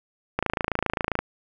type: click train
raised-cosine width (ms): 0.5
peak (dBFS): -8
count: 23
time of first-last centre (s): 0.39-1.19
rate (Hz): 27.5
effects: none